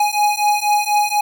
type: beating tone pair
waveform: square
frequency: 830.6 / 834.7 Hz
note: G#5 / G#5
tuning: 0 / +9 cents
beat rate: 4.1 Hz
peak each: -18 dBFS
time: 0-1.21 s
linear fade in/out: 5 ms
effects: none